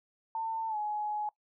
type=tone with pitch glide; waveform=sine; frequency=897 to 841.8 Hz; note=A5 to G#5; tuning=+33 to +23 cents; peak=-31 dBFS; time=0.35-1.29 s; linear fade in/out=2 ms; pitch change=-110 cents; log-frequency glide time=0.68-0.77 s; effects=noise-tail reverb RT60 0.1 s tail -21 dB re dry